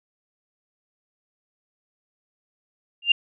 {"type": "tone with exponential growth", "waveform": "sine", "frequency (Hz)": 2794, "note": "F7", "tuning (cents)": 0, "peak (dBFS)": -9, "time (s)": [3.02, 3.12], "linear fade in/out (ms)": 5, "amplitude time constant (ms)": 21, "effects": []}